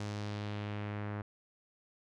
sawtooth tone with low-pass filter sweep, 103.83 Hz, G#2, in tune, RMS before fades -39 dBFS, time 0-1.22 s, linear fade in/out 5 ms, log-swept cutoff 6600 to 1600 Hz, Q 1.4, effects none

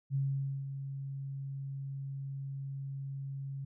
sine tone with ADSR envelope, 137.1 Hz, C#3, 19 cents flat, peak -28 dBFS, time 0.1-3.65 s, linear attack 49 ms, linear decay 500 ms, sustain -9 dB, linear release 8 ms, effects none

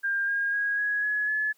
sine tone with pitch steps, 1600 / 1622.3 / 1645 / 1667.9 / 1691.2 / 1714.8 Hz, G6 / G#6 / G#6 / G#6 / G#6 / A6, +35 / -41 / -17 / +7 / +31 / -45 cents, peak -24 dBFS, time 0.03-1.53 s, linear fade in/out 20 ms, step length 250 ms, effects white hiss -66 dBFS RMS until 1.57 s + high-pass 150 Hz 12 dB/octave

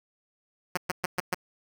5% pulse tone bursts, 180.9 Hz, F#3, 39 cents flat, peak -14 dBFS, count 5, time 0.75-1.345 s, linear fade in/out 5 ms, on 23 ms, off 120 ms, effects none

